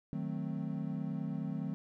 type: chord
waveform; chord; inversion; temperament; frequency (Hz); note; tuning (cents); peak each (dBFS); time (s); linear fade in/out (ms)
triangle; D# diminished seventh; none; equal; 155.56 / 185 / 220 / 261.6; D#3 / F#3 / A3 / C4; 0 / 0 / 0 / 0; -37 / -38 / -39 / -40; 0.13-1.74; 0
effects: none